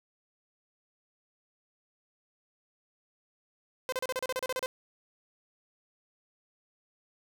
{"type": "tone bursts", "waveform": "sawtooth", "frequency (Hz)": 514, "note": "C5", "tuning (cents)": -31, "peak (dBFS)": -26, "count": 12, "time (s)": [3.89, 4.66], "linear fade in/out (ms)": 0, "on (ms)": 33, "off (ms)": 34, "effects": []}